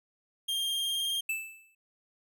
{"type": "tone with vibrato", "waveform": "45% pulse", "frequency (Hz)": 3203, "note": "G7", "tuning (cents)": 37, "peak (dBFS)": -29, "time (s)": [0.48, 1.21], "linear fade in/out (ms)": 10, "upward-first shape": "sine", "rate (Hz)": 19, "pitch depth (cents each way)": 19}
{"type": "tone with exponential decay", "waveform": "square", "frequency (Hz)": 2637, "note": "E7", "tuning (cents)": 0, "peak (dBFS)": -28, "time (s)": [1.29, 1.75], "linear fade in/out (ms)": 5, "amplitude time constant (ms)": 100}
{"effects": []}